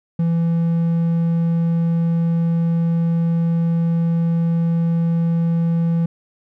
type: tone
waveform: triangle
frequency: 167.2 Hz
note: E3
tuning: 25 cents sharp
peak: -13 dBFS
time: 0.19-6.06 s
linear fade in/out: 5 ms
effects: none